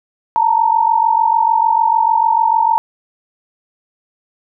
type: tone pair together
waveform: sine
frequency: 885.6 / 932.3 Hz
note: A5 / A#5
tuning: +11 / 0 cents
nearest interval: minor second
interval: 89 cents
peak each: -13 dBFS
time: 0.36-2.78 s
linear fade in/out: 0 ms
effects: none